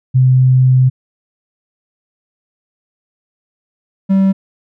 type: tone pair in turn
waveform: sine / triangle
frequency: 128.9 / 193.13 Hz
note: C3 / G3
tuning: -26 / -26 cents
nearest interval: perfect fifth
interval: 700 cents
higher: second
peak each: -6 dBFS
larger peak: neither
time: 0.14-0.9 / 4.09-4.33 s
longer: first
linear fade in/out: 20 ms
effects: none